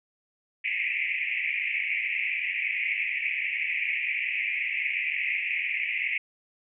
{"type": "band-pass noise", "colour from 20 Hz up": "white", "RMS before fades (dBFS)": -29, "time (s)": [0.64, 6.18], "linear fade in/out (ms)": 5, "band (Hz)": [2000, 2600], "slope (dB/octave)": 96, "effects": []}